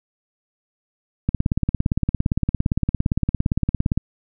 click train, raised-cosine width 5 ms, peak -6 dBFS, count 48, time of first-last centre 1.29-3.976 s, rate 17.5 Hz, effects none

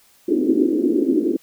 white band-pass noise, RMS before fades -18 dBFS, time 0.28-1.37 s, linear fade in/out 10 ms, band 260 to 370 Hz, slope 48 dB/octave, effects white hiss -55 dBFS RMS until 1.42 s

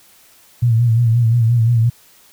sine tone with vibrato, 116.54 Hz, A#2, in tune, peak -10 dBFS, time 0.62-1.9 s, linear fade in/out 10 ms, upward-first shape sine, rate 5.7 Hz, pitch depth 69 cents each way, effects white hiss -49 dBFS RMS until 2.32 s

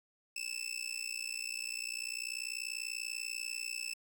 20% pulse tone with amplitude modulation, 2637 Hz, E7, in tune, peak -29 dBFS, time 0.36-3.94 s, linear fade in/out 5 ms, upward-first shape sine, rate 60.3 Hz, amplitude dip 100%, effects 10-bit

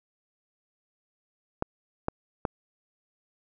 clicks, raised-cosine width 1 ms, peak -12 dBFS, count 3, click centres 1.624 / 2.084 / 2.452 s, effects none

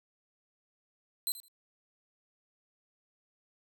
5% pulse tone with echo, 4073 Hz, C8, 47 cents flat, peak -23 dBFS, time 1.27-1.32 s, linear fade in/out 0 ms, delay 81 ms, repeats 2, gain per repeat -15 dB, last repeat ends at 1.482 s, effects none

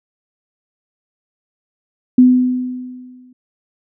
sine tone with exponential decay, 251.8 Hz, B3, 34 cents sharp, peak -3 dBFS, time 2.18-3.33 s, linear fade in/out 5 ms, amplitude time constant 250 ms, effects none

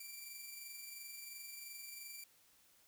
5% pulse tone with amplitude modulation, 2349 Hz, D7, in tune, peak -37 dBFS, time 0-2.24 s, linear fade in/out 5 ms, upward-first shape sine, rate 22.9 Hz, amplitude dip 35%, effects white hiss -69 dBFS RMS until 2.87 s

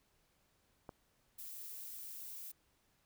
click, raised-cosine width 1 ms, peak -33 dBFS, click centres 0.892 s
violet noise, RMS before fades -48 dBFS, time 1.38-2.52 s, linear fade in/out 10 ms
effects pink hiss -75 dBFS RMS until 3.05 s

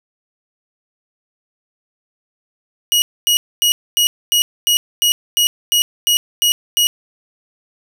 sawtooth tone bursts, 2900 Hz, F#7, 35 cents flat, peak -8 dBFS, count 12, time 2.92-6.87 s, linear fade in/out 0 ms, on 100 ms, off 250 ms, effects none

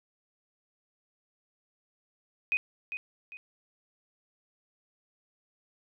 sine tone with echo, 2500 Hz, D#7, 8 cents sharp, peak -24 dBFS, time 2.52-2.57 s, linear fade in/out 0 ms, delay 400 ms, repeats 2, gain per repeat -9 dB, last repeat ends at 3.37 s, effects none

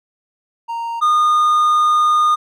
triangle tone pair in turn, 928 / 1222.8 Hz, A#5 / D#6, -8 / -30 cents, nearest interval perfect fourth, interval 478 cents, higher second, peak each -19 / -9 dBFS, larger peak second, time 0.68-1.01 / 1.01-2.36 s, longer second, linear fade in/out 20 ms, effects none

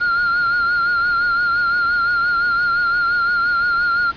triangle tone with vibrato, 1406 Hz, F6, 11 cents sharp, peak -13 dBFS, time 0-4.12 s, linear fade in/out 20 ms, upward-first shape triangle, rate 5.8 Hz, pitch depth 50 cents each way, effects pink hiss -38 dBFS RMS until 4.16 s + resampled to 11025 Hz

